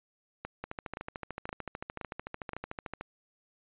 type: two click trains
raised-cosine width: 0.5 ms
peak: -22 / -22 dBFS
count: 5 / 33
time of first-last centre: 0.45-2.533 / 0.64-3.01 s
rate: 1.92 / 13.5 Hz
effects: resampled to 8000 Hz